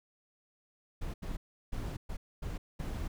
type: noise bursts at uneven times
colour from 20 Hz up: brown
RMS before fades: -37 dBFS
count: 6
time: 1.01-1.14 / 1.22-1.37 / 1.72-1.97 / 2.09-2.17 / 2.42-2.58 / 2.79-3.08 s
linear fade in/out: 10 ms
effects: none